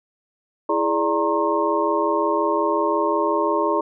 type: tone cluster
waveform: sine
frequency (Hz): 331.7 / 417.3 / 588 / 928 / 1072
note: E4 / G#4 / D5 / A#5 / C6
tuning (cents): +11 / +8 / +2 / -8 / +42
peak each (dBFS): -24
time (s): 0.69-3.81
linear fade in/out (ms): 5
effects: none